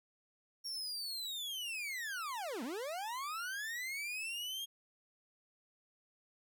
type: linear two-way sweep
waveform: 40% pulse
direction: down then up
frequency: 5588 to 212.3 to 3269 Hz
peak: -38 dBFS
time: 0.64-4.66 s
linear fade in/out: 20 ms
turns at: 2.63 s
effects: none